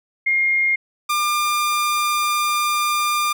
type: tone pair in turn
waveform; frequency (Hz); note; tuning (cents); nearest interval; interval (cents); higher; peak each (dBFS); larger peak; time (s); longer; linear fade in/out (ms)
sine / sawtooth; 2130 / 1198.7; C7 / D6; +30 / +35; minor seventh; 995; first; -15 / -14; second; 0.26-0.76 / 1.09-3.33; second; 10
effects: none